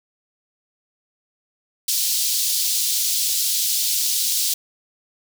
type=high-pass noise; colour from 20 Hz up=pink; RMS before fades=-21 dBFS; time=1.88-4.54 s; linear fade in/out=5 ms; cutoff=3900 Hz; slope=24 dB/octave; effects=none